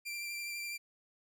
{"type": "tone with vibrato", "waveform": "sawtooth", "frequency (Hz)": 2363, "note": "D7", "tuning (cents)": 10, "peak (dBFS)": -35, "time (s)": [0.05, 0.78], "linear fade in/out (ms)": 20, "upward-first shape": "triangle", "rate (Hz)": 12, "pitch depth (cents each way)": 21, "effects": []}